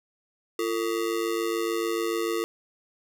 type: ring-modulated tone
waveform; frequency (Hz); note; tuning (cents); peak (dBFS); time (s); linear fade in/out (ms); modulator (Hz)
square; 396.6; G4; +20; -23; 0.59-2.44; 0; 53.4
effects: none